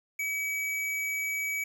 square tone, 2279 Hz, C#7, 47 cents sharp, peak -30 dBFS, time 0.19-1.64 s, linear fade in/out 5 ms, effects 10-bit

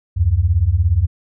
sine beating tone pair, 75.2 / 92.2 Hz, D2 / F#2, +42 / -6 cents, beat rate 17 Hz, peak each -16 / -14 dBFS, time 0.16-1.07 s, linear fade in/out 20 ms, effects none

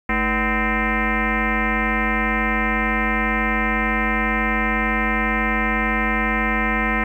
sine tone with frequency modulation, 1025 Hz, C6, 36 cents flat, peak -17 dBFS, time 0.09-7.04 s, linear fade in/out 5 ms, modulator 269 Hz, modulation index 4.6, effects 9-bit

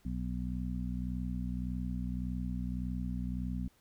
harmonic tone, 61.74 Hz, B1, in tune, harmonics 1 / 2 / 3 / 4, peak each -37 / -42 / -38 / -41 dBFS, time 0.05-3.68 s, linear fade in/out 5 ms, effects pink hiss -68 dBFS RMS until 3.8 s

